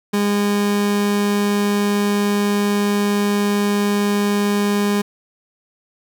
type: tone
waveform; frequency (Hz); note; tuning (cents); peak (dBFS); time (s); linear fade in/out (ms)
30% pulse; 204.4; G#3; -27; -13; 0.13-5.02; 10
effects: none